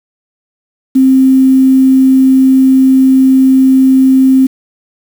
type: tone with quantisation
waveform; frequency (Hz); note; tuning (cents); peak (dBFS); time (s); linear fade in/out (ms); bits
sine; 263.4; C4; +12; -3; 0.95-4.47; 10; 5
effects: none